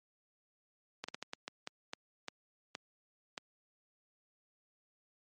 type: slowing click train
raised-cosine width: 0.2 ms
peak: -22 dBFS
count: 11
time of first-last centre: 1.04-3.378 s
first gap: 45 ms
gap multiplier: 1.34
effects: high-pass 200 Hz 12 dB/octave + MP3 48 kbps